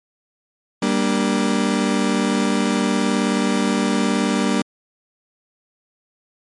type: chord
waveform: 35% pulse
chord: G minor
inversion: none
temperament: just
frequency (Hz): 196 / 235.2 / 294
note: G3 / Bb3 / D4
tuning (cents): 0 / +16 / +2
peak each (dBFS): -19 / -19 / -21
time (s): 0.82-4.62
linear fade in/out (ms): 5
effects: low-pass 12000 Hz 12 dB/octave + MP3 48 kbps